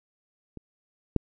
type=clicks; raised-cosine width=3 ms; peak=-27 / -9 dBFS; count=2; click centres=0.573 / 1.163 s; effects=none